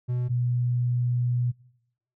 triangle / sine tone pair in turn, 123.47 / 122.4 Hz, B2 / B2, 0 / -15 cents, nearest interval unison, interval 15 cents, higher first, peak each -22 dBFS, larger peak neither, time 0.08-0.29 / 0.29-1.52 s, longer second, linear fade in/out 20 ms, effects noise-tail reverb RT60 0.8 s tail -23 dB re dry

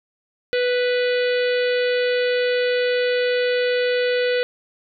harmonic tone, 493.9 Hz, B4, in tune, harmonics 1 / 3 / 4 / 5 / 6 / 7 / 8 / 9, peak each -18 / -28 / -30 / -32 / -34 / -35 / -36 / -37 dBFS, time 0.53-4.43 s, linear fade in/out 0 ms, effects none

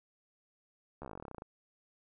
slowing click train, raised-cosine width 1 ms, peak -30 dBFS, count 18, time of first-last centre 1.02-1.421 s, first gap 13 ms, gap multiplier 1.07, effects none

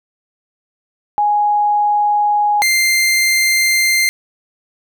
sine / sawtooth tone pair in turn, 830.6 / 2093 Hz, G#5 / C7, 0 / 0 cents, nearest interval octave + major third, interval 1600 cents, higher second, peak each -11 / -8 dBFS, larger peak second, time 1.18-2.62 / 2.62-4.09 s, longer second, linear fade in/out 0 ms, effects none

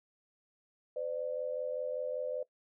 sine tone pair together, 510 / 595.2 Hz, C5 / D5, -44 / +23 cents, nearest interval minor third, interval 267 cents, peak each -36 / -37 dBFS, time 0.96-2.43 s, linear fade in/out 5 ms, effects noise-tail reverb RT60 0.1 s tail -19 dB re dry

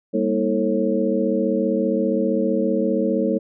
sine tone cluster, 199.5 / 234.7 / 320.6 / 444.6 / 544 Hz, G3 / A#3 / E4 / A4 / C#5, +31 / +12 / -48 / +18 / -33 cents, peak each -24 dBFS, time 0.13-3.39 s, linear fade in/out 20 ms, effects none

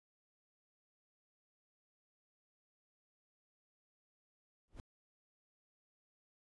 brown noise with exponential growth, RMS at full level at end -43 dBFS, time 4.68-4.8 s, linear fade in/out 0 ms, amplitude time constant 25 ms, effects resampled to 24000 Hz

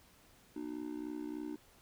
triangle tone with amplitude modulation, 302.6 Hz, D#4, 48 cents flat, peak -33 dBFS, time 0.56-1.56 s, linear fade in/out 5 ms, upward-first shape sine, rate 63.3 Hz, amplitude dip 95%, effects pink hiss -64 dBFS RMS until 1.81 s

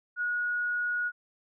sine tone, 1452 Hz, F#6, 33 cents flat, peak -27 dBFS, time 0.16-1.12 s, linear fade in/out 50 ms, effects none

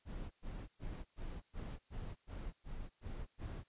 brown noise bursts, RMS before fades -44 dBFS, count 10, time 0.05-3.64 s, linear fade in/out 50 ms, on 260 ms, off 110 ms, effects white hiss -75 dBFS RMS until 3.68 s + resampled to 8000 Hz

